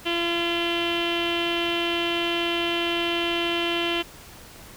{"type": "tone with low-pass filter", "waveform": "sawtooth", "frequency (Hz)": 341.3, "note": "F4", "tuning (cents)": -40, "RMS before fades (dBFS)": -25, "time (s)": [0.05, 4.03], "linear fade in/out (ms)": 20, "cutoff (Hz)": 3000, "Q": 8, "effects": ["pink hiss -45 dBFS RMS until 4.76 s"]}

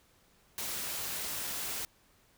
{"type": "noise with dropouts", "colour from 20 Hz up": "white", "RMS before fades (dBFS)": -37, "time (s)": [0.58, 1.85], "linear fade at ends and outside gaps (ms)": 0, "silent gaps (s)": [1.471, 1.474], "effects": ["pink hiss -66 dBFS RMS until 2.37 s"]}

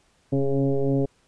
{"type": "tone with frequency modulation", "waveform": "sine", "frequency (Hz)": 138.59, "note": "C#3", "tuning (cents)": 0, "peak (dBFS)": -19, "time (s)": [0.32, 1.06], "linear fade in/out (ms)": 10, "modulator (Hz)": 137, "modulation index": 2.8, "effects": ["pink hiss -63 dBFS RMS until 1.27 s", "resampled to 22050 Hz"]}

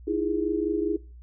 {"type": "tone cluster", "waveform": "sine", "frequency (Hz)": [314.3, 339.3, 412.6], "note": ["D#4", "F4", "G#4"], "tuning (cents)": [18, -50, -11], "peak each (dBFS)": -28, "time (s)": [0.07, 0.97], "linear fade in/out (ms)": 10, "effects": ["noise-tail reverb RT60 0.4 s tail -23 dB re dry", "added 60 Hz sine -43 dBFS peak until 1.22 s"]}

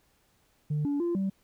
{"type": "tone with pitch steps", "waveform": "sine", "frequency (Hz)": [149.9, 286.2, 344.6, 193.6], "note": ["D3", "D4", "F4", "G3"], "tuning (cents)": [36, -45, -23, -21], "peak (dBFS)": -24, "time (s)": [0.7, 1.3], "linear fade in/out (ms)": 10, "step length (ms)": 150, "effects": ["tanh soft clip ceiling -24 dBFS", "pink hiss -68 dBFS RMS until 1.43 s"]}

